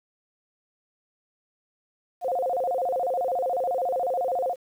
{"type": "tone with vibrato", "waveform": "sine", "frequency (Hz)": 610, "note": "D#5", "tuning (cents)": -34, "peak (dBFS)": -23, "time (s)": [2.21, 4.56], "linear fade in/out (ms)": 50, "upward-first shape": "square", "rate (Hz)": 14, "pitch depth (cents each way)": 270, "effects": ["9-bit"]}